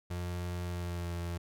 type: tone with pitch glide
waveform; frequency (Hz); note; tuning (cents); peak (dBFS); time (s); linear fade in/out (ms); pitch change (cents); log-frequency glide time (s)
35% pulse; 88.3 to 86.08; F2 to F2; +20 to -25; -33; 0.1-1.38; 10; -45; 0.65-1.14
effects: none